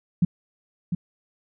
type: tone with echo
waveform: sine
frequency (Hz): 174.61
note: F3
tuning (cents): 0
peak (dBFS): -14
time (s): 0.22-0.25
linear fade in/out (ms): 5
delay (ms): 700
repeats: 1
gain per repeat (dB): -7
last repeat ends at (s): 0.95
effects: none